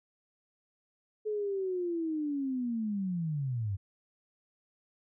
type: linear sweep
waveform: sine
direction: down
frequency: 431.9 to 92.5 Hz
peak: -30 dBFS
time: 1.25-3.77 s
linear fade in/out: 20 ms
effects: none